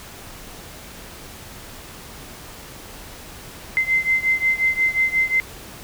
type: beating tone pair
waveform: sine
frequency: 2070 / 2075.6 Hz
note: C7 / C7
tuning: -19 / -14 cents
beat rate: 5.6 Hz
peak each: -19 / -21 dBFS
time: 3.77-5.4 s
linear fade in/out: 0 ms
effects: pink hiss -39 dBFS RMS until 5.83 s